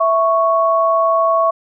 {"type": "tone pair together", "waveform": "sine", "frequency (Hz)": [659.2, 1108.7], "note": ["E5", "C#6"], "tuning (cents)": [0, 0], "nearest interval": "major sixth", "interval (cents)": 900, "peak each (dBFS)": -14, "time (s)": [0, 1.51], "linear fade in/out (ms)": 10, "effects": []}